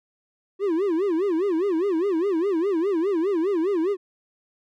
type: tone with vibrato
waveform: triangle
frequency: 361.1 Hz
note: F#4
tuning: 42 cents flat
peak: -18 dBFS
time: 0.59-3.97 s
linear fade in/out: 50 ms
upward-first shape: sine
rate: 4.9 Hz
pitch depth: 230 cents each way
effects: none